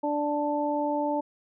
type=harmonic tone; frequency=293.7 Hz; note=D4; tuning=in tune; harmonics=1 / 2 / 3; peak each=-29 / -29 / -29 dBFS; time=0.03-1.21 s; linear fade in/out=10 ms; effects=none